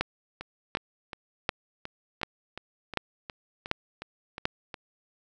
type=two click trains; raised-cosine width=0.3 ms; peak=-21 / -9 dBFS; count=13 / 7; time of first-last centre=0.41-4.742 / 0.01-4.454 s; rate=2.77 / 1.35 Hz; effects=none